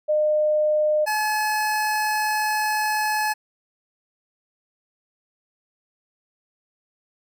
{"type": "tone pair in turn", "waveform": ["sine", "25% pulse"], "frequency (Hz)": [608, 854.5], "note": ["D#5", "G#5"], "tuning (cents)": [-40, 49], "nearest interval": "tritone", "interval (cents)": 589, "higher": "second", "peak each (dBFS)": -17, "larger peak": "neither", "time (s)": [[0.08, 1.06], [1.06, 3.34]], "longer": "second", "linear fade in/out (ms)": 20, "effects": []}